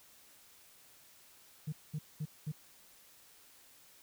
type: tone bursts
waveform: sine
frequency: 152.5 Hz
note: D#3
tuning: 34 cents flat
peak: -33 dBFS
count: 4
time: 1.67-2.52 s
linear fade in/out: 10 ms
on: 55 ms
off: 210 ms
effects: tanh soft clip ceiling -32 dBFS + white hiss -61 dBFS RMS until 4.02 s